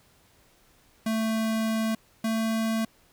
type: tone pair in turn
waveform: square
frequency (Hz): 221.8 / 223.2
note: A3 / A3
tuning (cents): +14 / +25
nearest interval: unison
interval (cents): 11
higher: second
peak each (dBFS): -25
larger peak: neither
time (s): 1.06-1.95 / 2.24-2.85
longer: first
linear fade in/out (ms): 5
effects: pink hiss -61 dBFS RMS until 3.12 s